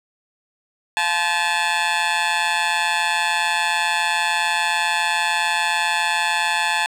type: tone with amplitude modulation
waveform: 15% pulse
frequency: 865 Hz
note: A5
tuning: 30 cents flat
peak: -8 dBFS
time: 0.97-6.86 s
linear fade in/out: 0 ms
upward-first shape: sine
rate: 167 Hz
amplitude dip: 80%
effects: low-pass 8000 Hz 12 dB/octave + 7-bit